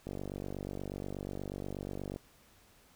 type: click train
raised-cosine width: 2 ms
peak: -26 dBFS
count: 102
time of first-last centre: 0.07-2.161 s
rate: 48.3 Hz
effects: pink hiss -63 dBFS RMS until 2.95 s